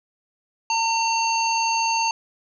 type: harmonic tone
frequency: 909 Hz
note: A#5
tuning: 44 cents flat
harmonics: 1 / 3 / 5 / 7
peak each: -21 / -26 / -28 / -29 dBFS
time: 0.7-2.11 s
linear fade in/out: 2 ms
effects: none